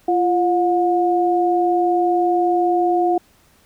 sine tone pair together, 345.3 / 720 Hz, F4 / F#5, -20 / -47 cents, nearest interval octave + minor second, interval 1273 cents, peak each -17 dBFS, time 0.08-3.18 s, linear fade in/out 5 ms, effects pink hiss -55 dBFS RMS until 3.65 s

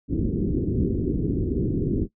white low-pass noise, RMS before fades -24 dBFS, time 0.08-2.08 s, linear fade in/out 50 ms, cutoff 380 Hz, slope 48 dB/octave, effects noise-tail reverb RT60 0.1 s tail -18 dB re dry

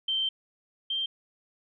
sine tone pair in turn, 3123 / 3159 Hz, G7 / G7, -7 / +13 cents, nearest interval unison, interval 20 cents, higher second, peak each -25 / -27 dBFS, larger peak first, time 0.08-0.29 / 0.9-1.06 s, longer first, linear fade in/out 5 ms, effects none

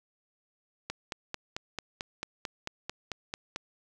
click train, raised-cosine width 0.2 ms, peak -17 dBFS, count 13, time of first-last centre 0.9-3.561 s, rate 4.51 Hz, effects none

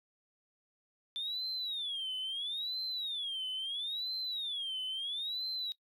triangle tone with vibrato, 3525 Hz, A7, 2 cents sharp, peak -32 dBFS, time 1.16-5.72 s, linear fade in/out 0 ms, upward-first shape sine, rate 0.75 Hz, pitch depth 260 cents each way, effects noise-tail reverb RT60 0.1 s tail -22 dB re dry + tanh soft clip ceiling -32 dBFS

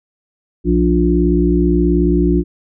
harmonic tone with a mistuned harmonic, 58.7 Hz, A#1, 13 cents sharp, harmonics 1 / 3 / 5 / 6, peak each -16 / -16 / -16 / -16 dBFS, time 0.64-2.44 s, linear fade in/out 50 ms, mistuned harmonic 1, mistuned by +81 cents, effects none

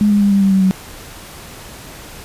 sine tone with pitch steps, 208.3 / 204.8 / 201.4 / 198.09 / 194.8 / 191.56 / 188.38 Hz, G#3 / G#3 / G3 / G3 / G3 / G3 / F#3, +5 / -24 / +47 / +18 / -11 / -40 / +31 cents, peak -9 dBFS, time 0.01-0.71 s, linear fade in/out 0 ms, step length 100 ms, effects pink hiss -35 dBFS RMS until 2.24 s + resampled to 32000 Hz

